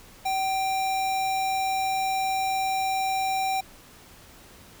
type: tone with sample-and-hold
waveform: sine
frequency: 767 Hz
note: G5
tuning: 38 cents flat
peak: -23 dBFS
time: 0.25-3.61 s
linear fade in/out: 10 ms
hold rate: 3150 Hz
effects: pink hiss -50 dBFS RMS until 4.8 s